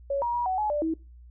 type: tone with pitch steps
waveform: sine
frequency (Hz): 557 / 951 / 961 / 749 / 848 / 590 / 322.5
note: C#5 / A#5 / B5 / F#5 / G#5 / D5 / E4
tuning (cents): +8 / +34 / -48 / +21 / +36 / +8 / -38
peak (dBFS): -24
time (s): 0.1-0.94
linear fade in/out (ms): 5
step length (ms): 120
effects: noise-tail reverb RT60 0.3 s tail -23 dB re dry + added 60 Hz sine -46 dBFS peak until 1.3 s